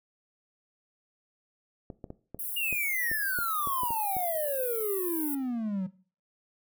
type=clicks; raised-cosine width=2 ms; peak=-26 dBFS; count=11; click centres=1.902 / 2.042 / 2.104 / 2.346 / 2.727 / 3.115 / 3.388 / 3.673 / 3.834 / 3.906 / 4.167 s
type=high-pass noise; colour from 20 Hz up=white; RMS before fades=-35 dBFS; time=2.39-5.35 s; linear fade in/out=5 ms; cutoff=10000 Hz; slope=48 dB/octave
type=exponential sweep; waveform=triangle; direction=down; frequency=2867 to 180.7 Hz; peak=-27 dBFS; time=2.56-5.87 s; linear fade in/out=10 ms
effects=noise-tail reverb RT60 0.4 s tail -17 dB re dry